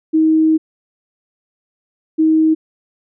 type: tone pair in turn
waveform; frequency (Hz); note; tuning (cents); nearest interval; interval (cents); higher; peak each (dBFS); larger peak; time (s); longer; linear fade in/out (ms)
sine; 316.4 / 316.4; D#4 / D#4; +29 / +29; unison; 0; neither; -9; neither; 0.13-0.58 / 2.18-2.55; first; 20
effects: none